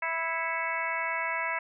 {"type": "harmonic tone with a mistuned harmonic", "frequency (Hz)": 329.1, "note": "E4", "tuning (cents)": -3, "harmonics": [2, 3, 4, 5, 6, 7, 8], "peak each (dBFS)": [-38, -34, -38, -36, -36, -34, -40], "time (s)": [0.02, 1.59], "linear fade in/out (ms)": 5, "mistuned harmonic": 7, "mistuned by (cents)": -66, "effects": []}